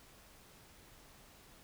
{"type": "silence", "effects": ["pink hiss -60 dBFS RMS until 1.63 s"]}